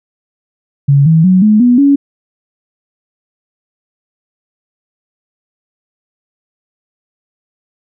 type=tone with pitch steps; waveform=sine; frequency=140.5 / 161.39 / 185.39 / 213 / 244.6 / 281 Hz; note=C#3 / E3 / F#3 / G#3 / B3 / C#4; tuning=+24 / -36 / +4 / +44 / -16 / +24 cents; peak=-4 dBFS; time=0.88-1.96 s; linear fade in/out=10 ms; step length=180 ms; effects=none